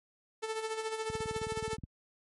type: tone with tremolo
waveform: sawtooth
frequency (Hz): 441.1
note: A4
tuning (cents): +4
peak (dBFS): -28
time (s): 0.42-1.77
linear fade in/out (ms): 20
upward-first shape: sine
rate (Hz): 14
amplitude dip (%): 60
type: click train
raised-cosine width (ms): 5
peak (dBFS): -28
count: 15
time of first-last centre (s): 1.1-1.837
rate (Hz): 19
effects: high-pass 60 Hz 12 dB/octave + MP3 48 kbps